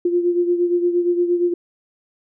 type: beating tone pair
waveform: sine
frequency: 349.2 / 357.8 Hz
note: F4 / F4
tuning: 0 / +42 cents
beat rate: 8.6 Hz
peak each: -16 / -23 dBFS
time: 0.05-1.54 s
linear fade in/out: 5 ms
effects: none